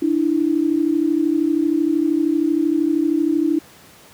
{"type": "tone pair together", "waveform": "sine", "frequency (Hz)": [296.5, 329.4], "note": ["D4", "E4"], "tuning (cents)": [17, -1], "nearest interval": "major second", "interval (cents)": 182, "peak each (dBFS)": -18, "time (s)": [0.02, 3.59], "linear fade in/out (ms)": 5, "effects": ["pink hiss -46 dBFS RMS until 4.13 s", "high-pass 100 Hz 12 dB/octave"]}